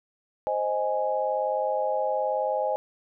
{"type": "chord", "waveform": "sine", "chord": "Ab major", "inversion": "first", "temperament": "equal", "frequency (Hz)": [523.3, 622.3, 830.6], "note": ["C5", "Eb5", "Ab5"], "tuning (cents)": [0, 0, 0], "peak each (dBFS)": -28, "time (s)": [0.47, 2.76], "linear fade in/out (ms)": 0, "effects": []}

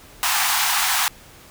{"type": "high-pass noise", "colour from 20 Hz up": "pink", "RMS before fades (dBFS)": -20, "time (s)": [0.23, 1.08], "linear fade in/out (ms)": 0, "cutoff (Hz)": 730, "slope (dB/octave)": 96, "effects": ["pink hiss -46 dBFS RMS until 1.5 s"]}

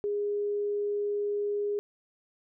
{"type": "tone", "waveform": "sine", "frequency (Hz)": 411, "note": "G#4", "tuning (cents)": -18, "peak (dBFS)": -27, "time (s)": [0.04, 1.79], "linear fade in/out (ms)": 0, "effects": []}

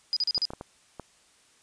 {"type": "tone bursts", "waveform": "sine", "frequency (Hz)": 4940, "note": "D#8", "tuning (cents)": -13, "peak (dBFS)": -23, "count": 5, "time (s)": [0.13, 0.453], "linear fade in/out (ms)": 0, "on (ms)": 35, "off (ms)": 37}
{"type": "clicks", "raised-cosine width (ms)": 1, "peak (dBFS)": -23, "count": 5, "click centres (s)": [0.378, 0.505, 0.535, 0.611, 0.997]}
{"effects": ["white hiss -61 dBFS RMS until 1.62 s", "resampled to 22050 Hz"]}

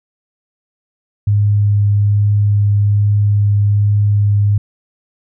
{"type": "tone with vibrato", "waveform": "sine", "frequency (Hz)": 102.8, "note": "G#2", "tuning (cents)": -17, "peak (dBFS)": -9, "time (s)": [1.27, 4.58], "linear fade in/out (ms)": 5, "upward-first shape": "triangle", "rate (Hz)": 1.2, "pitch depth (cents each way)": 9, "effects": []}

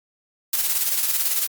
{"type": "noise with tremolo", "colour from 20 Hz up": "blue", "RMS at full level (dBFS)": -20, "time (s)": [0.53, 1.47], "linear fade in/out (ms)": 5, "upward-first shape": "square", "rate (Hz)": 18, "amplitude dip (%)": 45, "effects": ["Opus 48 kbps"]}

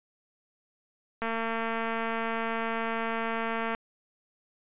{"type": "click train", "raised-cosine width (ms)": 0.5, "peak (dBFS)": -17, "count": 575, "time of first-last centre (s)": [1.22, 3.749], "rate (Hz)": 227, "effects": ["resampled to 8000 Hz"]}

